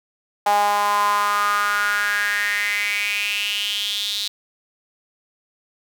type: tone with high-pass filter sweep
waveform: sawtooth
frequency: 205.1 Hz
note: G#3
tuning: 21 cents flat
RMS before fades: -21 dBFS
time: 0.46-4.28 s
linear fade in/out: 5 ms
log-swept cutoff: 800 to 3900 Hz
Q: 6.3
effects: none